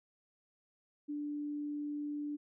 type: tone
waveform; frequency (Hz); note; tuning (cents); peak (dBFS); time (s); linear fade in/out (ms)
sine; 293.7; D4; 0; -36; 1.08-2.37; 20
effects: none